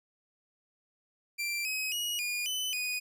sawtooth tone with pitch steps, 2358 / 2538 / 2899 / 2435 / 3018 / 2478 Hz, D7 / D#7 / F#7 / D#7 / F#7 / D#7, +6 / +34 / -36 / -38 / +34 / -8 cents, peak -28 dBFS, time 1.38-3 s, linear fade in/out 20 ms, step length 270 ms, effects none

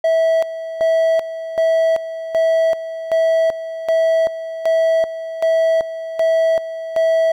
triangle tone with tremolo, 652 Hz, E5, 19 cents flat, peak -10 dBFS, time 0.04-7.32 s, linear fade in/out 5 ms, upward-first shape square, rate 1.3 Hz, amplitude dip 75%, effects none

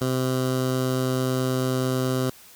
15% pulse tone with notch filter, 129.2 Hz, C3, 21 cents flat, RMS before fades -24 dBFS, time 0.01-2.3 s, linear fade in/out 5 ms, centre 2200 Hz, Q 1.7, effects white hiss -49 dBFS RMS until 2.55 s

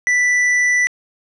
triangle tone with hard clipping, 1975.5 Hz, B6, in tune, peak -14 dBFS, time 0.07-0.87 s, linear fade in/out 0 ms, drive 10 dB, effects low-pass 9000 Hz 12 dB/octave

